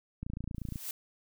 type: click train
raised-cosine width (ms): 5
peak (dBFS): -25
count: 16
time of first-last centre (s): 0.23-0.758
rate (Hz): 28.4
type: noise with exponential growth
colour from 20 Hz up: blue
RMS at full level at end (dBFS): -35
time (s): 0.55-0.91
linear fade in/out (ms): 2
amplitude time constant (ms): 78
effects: none